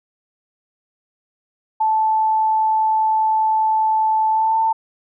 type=tone with pitch glide; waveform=sine; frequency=875 to 891.8 Hz; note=A5 to A5; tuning=-10 to +23 cents; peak=-14 dBFS; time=1.8-4.73 s; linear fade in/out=10 ms; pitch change=+33 cents; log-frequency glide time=4.3-4.59 s; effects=none